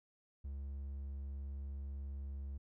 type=tone; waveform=triangle; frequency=69.2 Hz; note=C#2; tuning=2 cents flat; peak=-39 dBFS; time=0.44-2.58 s; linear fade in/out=10 ms; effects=none